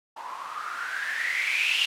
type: noise with low-pass filter sweep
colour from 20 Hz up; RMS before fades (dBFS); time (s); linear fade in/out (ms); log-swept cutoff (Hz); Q
violet; -29; 0.16-1.86; 10; 910 to 2900; 9.7
effects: none